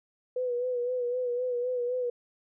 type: tone with vibrato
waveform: sine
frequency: 493.9 Hz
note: B4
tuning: in tune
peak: -27 dBFS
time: 0.36-2.1 s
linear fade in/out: 5 ms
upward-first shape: sine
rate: 3.9 Hz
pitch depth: 45 cents each way
effects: none